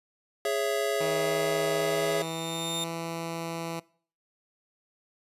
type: chord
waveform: square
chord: C# minor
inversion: second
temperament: just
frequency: 415.8 / 554.4 / 665.2 Hz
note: G#4 / C#5 / E5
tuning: +2 / 0 / +16 cents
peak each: -30 / -32 / -31 dBFS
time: 0.45-2.22 s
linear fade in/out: 2 ms
type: tone with exponential growth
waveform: sawtooth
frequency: 3642 Hz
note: A#7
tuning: 41 cents flat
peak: -26 dBFS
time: 0.95-2.84 s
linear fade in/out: 2 ms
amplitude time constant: 410 ms
type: tone with pitch glide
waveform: 10% pulse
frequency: 160 to 166.22 Hz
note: D#3 to E3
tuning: +49 to +15 cents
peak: -24 dBFS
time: 1-3.8 s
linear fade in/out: 10 ms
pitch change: +66 cents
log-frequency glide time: 1.75-2.76 s
effects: noise-tail reverb RT60 0.5 s tail -23 dB re dry + resampled to 32000 Hz